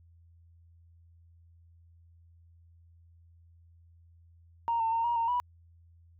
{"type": "tone with pitch steps", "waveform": "sine", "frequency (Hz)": [930, 901, 916, 948, 920, 979], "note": ["A#5", "A5", "A#5", "A#5", "A#5", "B5"], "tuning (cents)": [-4, 41, -31, 29, -23, -15], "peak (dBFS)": -25, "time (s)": [4.68, 5.4], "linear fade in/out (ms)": 0, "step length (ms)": 120, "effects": ["tanh soft clip ceiling -21 dBFS", "added 84 Hz sine -56 dBFS peak until 6.19 s"]}